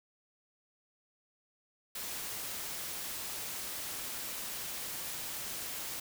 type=noise; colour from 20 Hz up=white; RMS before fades=-40 dBFS; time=1.95-6 s; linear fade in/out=5 ms; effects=none